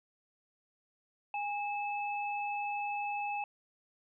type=tone pair together; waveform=sine; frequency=820.4 / 2608 Hz; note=G#5 / E7; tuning=-21 / -19 cents; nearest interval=octave + minor sixth; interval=2002 cents; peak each=-34 / -39 dBFS; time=1.34-3.44 s; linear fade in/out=2 ms; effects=none